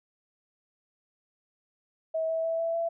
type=tone with pitch steps; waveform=sine; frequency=644 / 650.4 / 656.8 / 663.3 / 669.8 Hz; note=E5 / E5 / E5 / E5 / E5; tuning=-41 / -23 / -6 / +11 / +27 cents; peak=-26 dBFS; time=2.14-2.89 s; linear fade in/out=10 ms; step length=150 ms; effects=none